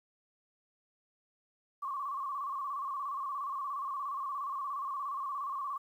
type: tone with vibrato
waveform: sine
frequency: 1108.7 Hz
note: C#6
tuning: in tune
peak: -34 dBFS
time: 1.82-5.78 s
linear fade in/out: 10 ms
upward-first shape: square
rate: 17 Hz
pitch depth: 68 cents each way
effects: 11-bit